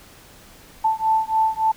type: beating tone pair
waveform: sine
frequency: 880 / 883.5 Hz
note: A5 / A5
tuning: 0 / +7 cents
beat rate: 3.5 Hz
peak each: -20 / -20 dBFS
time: 0.84-1.72 s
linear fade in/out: 10 ms
effects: pink hiss -47 dBFS RMS until 1.76 s